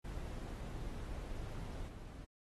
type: noise with level steps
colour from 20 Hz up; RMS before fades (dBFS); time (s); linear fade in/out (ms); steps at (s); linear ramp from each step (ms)
brown; -44 / -49; 0.04-2.25; 10; 1.87; 20
effects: AAC 32 kbps